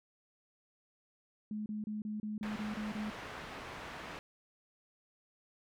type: tone bursts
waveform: sine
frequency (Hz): 212.4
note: G#3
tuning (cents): +39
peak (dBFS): -36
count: 9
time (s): 1.51-3.1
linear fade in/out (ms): 2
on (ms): 150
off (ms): 30
type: low-pass noise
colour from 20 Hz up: white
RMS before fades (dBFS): -46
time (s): 2.43-4.19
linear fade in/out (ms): 0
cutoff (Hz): 1800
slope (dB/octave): 12
effects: none